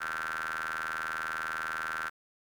sawtooth ring-modulated tone, 80 Hz, D#2, 49 cents sharp, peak -26 dBFS, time 0-2.1 s, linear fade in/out 20 ms, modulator 1450 Hz, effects 11-bit

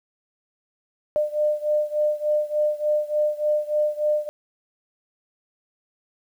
sine beating tone pair, 600 / 603.4 Hz, D5 / D5, +37 / +47 cents, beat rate 3.4 Hz, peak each -22 / -24 dBFS, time 1.16-4.29 s, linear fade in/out 0 ms, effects 9-bit

